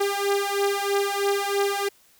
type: beating tone pair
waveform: sawtooth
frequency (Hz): 399 / 402.1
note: G4 / G4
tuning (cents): +31 / +44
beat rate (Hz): 3.1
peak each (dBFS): -21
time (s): 0-1.89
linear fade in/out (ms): 10
effects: white hiss -58 dBFS RMS until 2.19 s